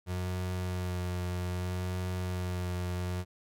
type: tone with vibrato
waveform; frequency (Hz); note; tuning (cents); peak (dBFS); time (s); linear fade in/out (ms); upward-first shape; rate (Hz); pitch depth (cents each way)
35% pulse; 90.4; F#2; -40; -30; 0.06-3.25; 50; sine; 0.63; 18
effects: none